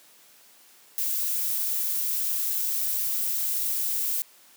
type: noise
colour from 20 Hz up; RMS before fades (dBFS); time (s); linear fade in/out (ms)
violet; -27; 0.98-4.22; 0
effects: white hiss -55 dBFS RMS until 4.56 s + high-pass 200 Hz 12 dB/octave